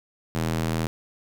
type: tone with high-pass filter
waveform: square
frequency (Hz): 40.55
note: E1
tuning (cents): -28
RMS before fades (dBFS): -26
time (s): 0.35-0.87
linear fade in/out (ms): 0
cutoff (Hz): 130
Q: 1.1
effects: none